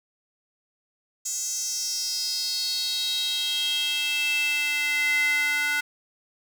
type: tone with high-pass filter sweep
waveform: square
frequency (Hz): 293.7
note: D4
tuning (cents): 0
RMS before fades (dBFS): -26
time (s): 1.25-5.81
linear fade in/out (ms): 10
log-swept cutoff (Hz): 6800 to 1700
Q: 6
effects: none